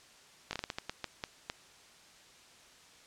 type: slowing click train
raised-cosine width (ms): 0.2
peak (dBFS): -18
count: 11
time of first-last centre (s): 0.51-1.499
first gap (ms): 20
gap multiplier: 1.33
effects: white hiss -58 dBFS RMS until 3.06 s + low-pass 7000 Hz 12 dB/octave